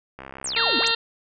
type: click train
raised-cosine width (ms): 0.5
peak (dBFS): -22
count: 49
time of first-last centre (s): 0.19-0.909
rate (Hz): 66.8
type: exponential two-way sweep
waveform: sine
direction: down then up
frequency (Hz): 9397 to 225.6 to 9397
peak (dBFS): -26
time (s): 0.44-0.88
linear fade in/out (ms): 5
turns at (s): 0.78
type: harmonic tone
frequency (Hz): 458.7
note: A#4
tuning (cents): -28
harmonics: 1 / 2 / 3 / 4 / 6 / 7 / 8 / 9 / 10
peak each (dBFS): -32 / -32 / -29 / -29 / -26 / -31 / -25 / -25 / -32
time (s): 0.56-0.95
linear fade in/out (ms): 5
effects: none